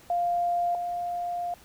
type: tone pair in turn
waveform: sine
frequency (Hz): 698.5 / 701.9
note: F5 / F5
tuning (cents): 0 / +9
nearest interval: unison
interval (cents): 9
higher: second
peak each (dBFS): -23 / -28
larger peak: first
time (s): 0.1-0.75 / 0.75-1.54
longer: second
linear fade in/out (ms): 2
effects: pink hiss -54 dBFS RMS until 1.64 s